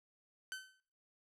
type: tone with exponential decay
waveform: sawtooth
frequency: 1529 Hz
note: G6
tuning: 44 cents flat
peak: -35 dBFS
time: 0.52-0.8 s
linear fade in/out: 0 ms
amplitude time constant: 59 ms
effects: noise-tail reverb RT60 0.7 s tail -25 dB re dry + low-pass 12000 Hz 12 dB/octave